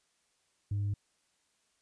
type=tone with tanh clipping; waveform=sine; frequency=101.6 Hz; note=G#2; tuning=38 cents flat; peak=-30 dBFS; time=0.71-0.94 s; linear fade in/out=5 ms; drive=1 dB; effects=white hiss -74 dBFS RMS until 1.81 s + resampled to 22050 Hz